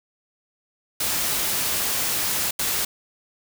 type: noise bursts at uneven times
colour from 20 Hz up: white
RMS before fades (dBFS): -24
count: 2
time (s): 1-2.51 / 2.59-2.85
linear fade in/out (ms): 5
effects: none